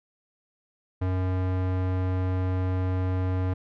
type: tone with low-pass filter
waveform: square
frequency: 92.5 Hz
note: F#2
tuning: in tune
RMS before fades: -26 dBFS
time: 1.01-3.54 s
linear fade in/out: 10 ms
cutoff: 1700 Hz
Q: 0.54
effects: none